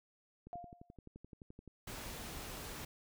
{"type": "click train", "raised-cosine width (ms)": 3, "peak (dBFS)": -39, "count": 15, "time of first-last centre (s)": [0.47, 1.677], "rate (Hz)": 11.6}
{"type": "tone with exponential decay", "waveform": "sine", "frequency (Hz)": 701, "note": "F5", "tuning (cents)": 6, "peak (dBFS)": -40, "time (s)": [0.53, 0.96], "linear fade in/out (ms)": 0, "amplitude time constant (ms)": 93}
{"type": "noise", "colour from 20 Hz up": "pink", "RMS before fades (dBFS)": -46, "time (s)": [1.87, 2.85], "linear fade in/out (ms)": 5}
{"effects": []}